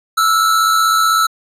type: tone pair together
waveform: square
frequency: 1318.5 / 1414.4 Hz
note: E6 / F6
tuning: 0 / +22 cents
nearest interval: minor second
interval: 122 cents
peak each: -12 / -20 dBFS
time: 0.17-1.27 s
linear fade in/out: 10 ms
effects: resampled to 32000 Hz